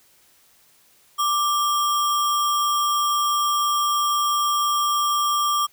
sine tone with sample-and-hold, 1177 Hz, D6, 3 cents sharp, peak -18 dBFS, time 1.18-5.67 s, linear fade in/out 20 ms, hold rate 4410 Hz, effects white hiss -57 dBFS RMS until 5.72 s

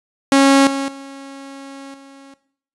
sawtooth tone with level steps, 274.1 Hz, C#4, 19 cents flat, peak -5 / -16 / -29 / -36 dBFS, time 0.32-2.34 s, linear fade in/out 2 ms, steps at 0.67 / 0.88 / 1.94 s, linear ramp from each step 2 ms, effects noise-tail reverb RT60 0.6 s tail -17 dB re dry + resampled to 24000 Hz

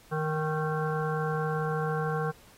harmonic tone with a mistuned harmonic, 155.56 Hz, D#3, in tune, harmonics 1 / 3 / 5 / 7 / 9 / 10, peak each -30 / -32 / -36 / -37 / -39 / -39 dBFS, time 0.11-2.32 s, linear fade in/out 20 ms, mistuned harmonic 9, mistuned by -41 cents, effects pink hiss -57 dBFS RMS until 2.57 s + AAC 48 kbps

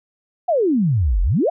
sine exponential two-way sweep, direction down then up, 750 to 40.54 to 750 Hz, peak -14 dBFS, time 0.48-1.5 s, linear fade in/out 10 ms, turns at 1.22 s, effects none

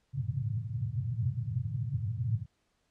white band-pass noise, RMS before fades -33 dBFS, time 0.13-2.46 s, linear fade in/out 20 ms, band 100 to 130 Hz, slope 48 dB/octave, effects pink hiss -75 dBFS RMS until 2.9 s + low-pass 8000 Hz 12 dB/octave

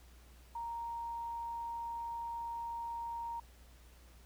sine tone, 932.3 Hz, A#5, in tune, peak -38 dBFS, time 0.55-3.4 s, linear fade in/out 5 ms, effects added 60 Hz sine -57 dBFS peak until 4.25 s + pink hiss -64 dBFS RMS until 4.25 s

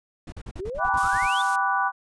brown noise bursts, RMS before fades -36 dBFS, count 11, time 0.27-1.272 s, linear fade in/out 5 ms, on 52 ms, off 43 ms
sine exponential sweep, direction up, 351.4 to 3681 Hz, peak -29 dBFS, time 0.59-1.42 s, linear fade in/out 5 ms
sine chord, G major seventh, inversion none, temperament equal with one note detuned, 784 / 987.8 / 1162.5 / 1480 Hz, G5 / B5 / D6 / F#6, 0 / 0 / -18 / 0 cents, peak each -26 dBFS, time 0.78-1.92 s, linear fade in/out 50 ms
blue noise, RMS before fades -35 dBFS, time 0.97-1.56 s, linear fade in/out 5 ms
effects resampled to 22050 Hz

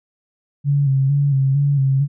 sine tone with vibrato, 138.59 Hz, C#3, in tune, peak -13 dBFS, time 0.64-2.08 s, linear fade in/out 50 ms, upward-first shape square, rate 2.2 Hz, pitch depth 46 cents each way, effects none

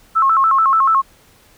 sine tone with vibrato, 1195 Hz, D6, 30 cents sharp, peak -10 dBFS, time 0.15-1.02 s, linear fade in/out 20 ms, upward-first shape square, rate 6.9 Hz, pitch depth 170 cents each way, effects pink hiss -50 dBFS RMS until 1.57 s

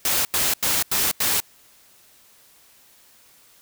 white noise bursts, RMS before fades -21 dBFS, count 5, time 0.05-1.402 s, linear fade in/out 2 ms, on 200 ms, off 88 ms, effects white hiss -54 dBFS RMS until 3.61 s

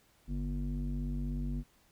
square tone with low-pass filter, 48.24 Hz, G1, 27 cents flat, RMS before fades -35 dBFS, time 0.27-1.64 s, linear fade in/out 50 ms, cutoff 220 Hz, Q 4.1, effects pink hiss -67 dBFS RMS until 1.91 s

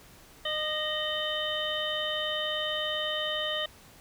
harmonic tone with a mistuned harmonic, 611 Hz, D#5, 32 cents flat, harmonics 1 / 2 / 3 / 5 / 6, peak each -34 / -39 / -36 / -32 / -37 dBFS, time 0.45-3.66 s, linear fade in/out 5 ms, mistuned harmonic 3, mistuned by +29 cents, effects pink hiss -54 dBFS RMS until 4 s

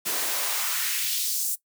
white noise with high-pass filter sweep, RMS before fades -27 dBFS, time 0.05-1.56 s, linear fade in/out 20 ms, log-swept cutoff 240 to 8900 Hz, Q 1.3, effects noise-tail reverb RT60 0.1 s tail -18 dB re dry

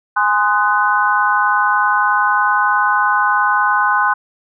sine chord, Ab dominant seventh, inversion none, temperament just, 830.6 / 1038.3 / 1245.9 / 1495.1 Hz, Ab5 / C6 / Eb6 / Gb6, 0 / -14 / +2 / +18 cents, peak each -18 / -16 / -20 / -16 dBFS, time 0.16-4.14 s, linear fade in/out 10 ms, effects none

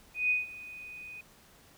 sine tone with ADSR envelope, 2489 Hz, D#7, in tune, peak -23 dBFS, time 0.14-1.21 s, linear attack 160 ms, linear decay 160 ms, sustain -19 dB, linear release 4 ms, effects pink hiss -59 dBFS RMS until 1.77 s

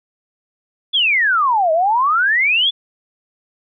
sine exponential two-way sweep, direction down then up, 3507 to 619 to 3507 Hz, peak -12 dBFS, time 0.93-2.71 s, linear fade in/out 20 ms, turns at 1.72 s, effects none

